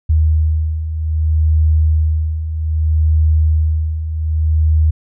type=beating tone pair; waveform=sine; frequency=77.8 / 78.43 Hz; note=D#2 / D#2; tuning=0 / +14 cents; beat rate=0.63 Hz; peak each=-18 / -12 dBFS; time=0.09-4.91 s; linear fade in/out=10 ms; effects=none